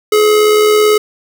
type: tone with amplitude modulation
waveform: square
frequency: 424.4 Hz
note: G#4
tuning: 38 cents sharp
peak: -6 dBFS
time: 0.12-0.98 s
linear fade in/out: 5 ms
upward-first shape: sine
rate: 78.1 Hz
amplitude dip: 35%
effects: none